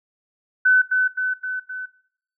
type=tone with echo; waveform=sine; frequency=1510 Hz; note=F#6; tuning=35 cents sharp; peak=-12 dBFS; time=0.65-0.82 s; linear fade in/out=10 ms; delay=260 ms; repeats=4; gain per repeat=-4 dB; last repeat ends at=1.86 s; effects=noise-tail reverb RT60 0.6 s tail -18 dB re dry